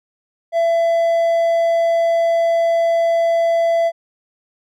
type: tone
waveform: triangle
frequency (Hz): 670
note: E5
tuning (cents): +28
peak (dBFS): -11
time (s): 0.52-3.92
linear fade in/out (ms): 50
effects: none